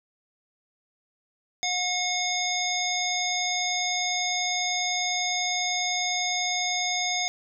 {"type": "harmonic tone", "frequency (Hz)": 723, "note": "F#5", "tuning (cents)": -40, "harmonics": [1, 3, 5, 7, 9], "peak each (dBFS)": [-31, -30, -31, -32, -31], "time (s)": [1.63, 7.28], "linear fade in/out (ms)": 0, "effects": []}